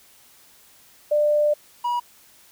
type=tone pair in turn; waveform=sine / triangle; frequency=595 / 965.7 Hz; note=D5 / B5; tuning=+22 / -39 cents; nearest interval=minor sixth; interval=839 cents; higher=second; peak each=-16 / -19 dBFS; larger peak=first; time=1.11-1.54 / 1.84-2 s; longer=first; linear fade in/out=10 ms; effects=white hiss -53 dBFS RMS until 2.51 s